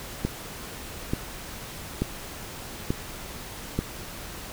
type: click train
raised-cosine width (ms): 3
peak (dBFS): -11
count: 5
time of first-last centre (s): 0.25-3.79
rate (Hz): 1.13
effects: pink hiss -39 dBFS RMS until 4.52 s